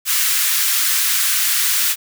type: high-pass noise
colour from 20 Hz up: white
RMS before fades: -17 dBFS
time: 0.05-1.96 s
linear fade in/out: 50 ms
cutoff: 1300 Hz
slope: 24 dB/octave
effects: none